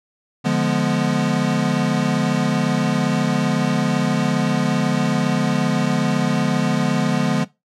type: chord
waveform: square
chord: D diminished seventh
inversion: none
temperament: equal with one note detuned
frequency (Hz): 146.83 / 174.61 / 209.2 / 246.9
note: D3 / F3 / Ab3 / Cb4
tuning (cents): 0 / 0 / +13 / 0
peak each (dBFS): -23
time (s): 0.44-7.45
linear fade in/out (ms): 20
effects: noise-tail reverb RT60 0.2 s tail -18 dB re dry + low-pass 7000 Hz 12 dB/octave